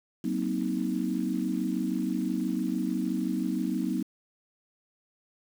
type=chord; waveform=sine; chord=C half-diminished seventh; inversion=second; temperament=just; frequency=188.37 / 235.5 / 261.6 / 314 Hz; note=Gb3 / Bb3 / C4 / Eb4; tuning=+31 / +18 / 0 / +16 cents; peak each=-32 dBFS; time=0.24-4.03 s; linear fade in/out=5 ms; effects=8-bit